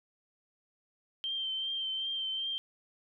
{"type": "tone with vibrato", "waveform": "sine", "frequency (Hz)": 3136, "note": "G7", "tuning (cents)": 0, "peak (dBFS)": -32, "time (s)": [1.24, 2.58], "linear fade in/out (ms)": 0, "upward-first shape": "triangle", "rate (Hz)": 2.6, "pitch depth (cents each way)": 30, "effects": []}